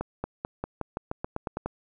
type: accelerating click train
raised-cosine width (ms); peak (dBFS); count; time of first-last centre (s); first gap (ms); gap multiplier
1; -16; 12; 0.01-1.66; 230; 0.91
effects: none